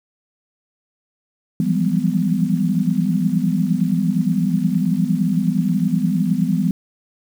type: tone cluster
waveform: sine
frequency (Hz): 165.6 / 174.1 / 192.1 / 202.9 / 248.5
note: E3 / F3 / G3 / G#3 / B3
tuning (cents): +8 / -5 / -35 / -40 / +11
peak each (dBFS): -22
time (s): 1.6-6.71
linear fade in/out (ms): 2
effects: 7-bit